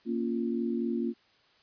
sine chord, Bb minor, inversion none, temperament equal with one note detuned, 233.1 / 277.2 / 347.4 Hz, Bb3 / Db4 / F4, 0 / 0 / -9 cents, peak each -30 / -35 / -33 dBFS, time 0.05-1.14 s, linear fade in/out 50 ms, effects white hiss -64 dBFS RMS until 1.62 s + resampled to 11025 Hz

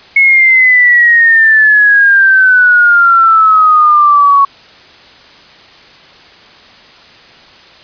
sine exponential sweep, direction down, 2193 to 1108.7 Hz, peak -3 dBFS, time 0.16-4.45 s, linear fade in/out 5 ms, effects white hiss -38 dBFS RMS until 7.83 s + resampled to 11025 Hz

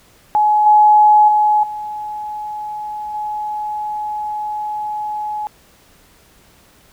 sine tone with level steps, 845 Hz, G#5, 30 cents sharp, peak -10 / -6 / -10 / -23 / -20 dBFS, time 0.35-5.47 s, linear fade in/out 0 ms, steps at 0.66 / 1.28 / 1.63 / 3.14 s, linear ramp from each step 5 ms, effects pink hiss -50 dBFS RMS until 6.92 s

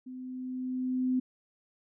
sine tone with level ramp, 255.4 Hz, C4, 42 cents flat, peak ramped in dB -40 to -24 dBFS, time 0.06-1.2 s, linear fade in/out 10 ms, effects none

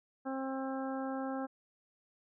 harmonic tone, 266.2 Hz, C4, 30 cents sharp, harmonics 1 / 2 / 3 / 4 / 5 / 6, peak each -37 / -41 / -42 / -49 / -47 / -51 dBFS, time 0.25-1.47 s, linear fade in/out 20 ms, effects none

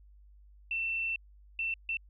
sine tone bursts at uneven times, 2685 Hz, E7, 31 cents sharp, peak -30 dBFS, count 3, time 0.71-1.16 / 1.59-1.74 / 1.89-1.97 s, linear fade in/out 2 ms, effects added 50 Hz sine -54 dBFS peak until 2.09 s

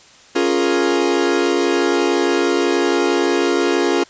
40% pulse chord, Bb minor seventh, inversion first, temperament equal, 277.2 / 349.2 / 415.3 / 466.2 Hz, Db4 / F4 / Ab4 / Bb4, 0 / 0 / 0 / 0 cents, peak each -20 / -17 / -20 / -22 dBFS, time 0.35-4.04 s, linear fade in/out 10 ms, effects white hiss -46 dBFS RMS until 4.09 s + resampled to 16000 Hz

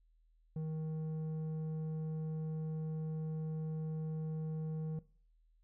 square tone with low-pass filter, 157.4 Hz, D#3, 20 cents sharp, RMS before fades -39 dBFS, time 0.56-4.99 s, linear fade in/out 2 ms, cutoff 380 Hz, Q 0.89, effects noise-tail reverb RT60 0.4 s tail -18 dB re dry + added 40 Hz sine -66 dBFS peak until 5.63 s

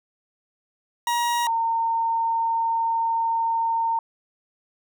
40% pulse / sine tone pair in turn, 950 / 913.4 Hz, A#5 / A#5, +33 / -36 cents, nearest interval minor second, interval 69 cents, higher first, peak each -20 dBFS, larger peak neither, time 1.07-1.47 / 1.47-3.99 s, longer second, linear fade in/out 2 ms, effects none

